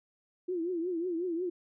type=tone with vibrato; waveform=sine; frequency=346.9 Hz; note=F4; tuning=12 cents flat; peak=-30 dBFS; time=0.48-1.5 s; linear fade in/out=10 ms; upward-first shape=triangle; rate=5.5 Hz; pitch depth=140 cents each way; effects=none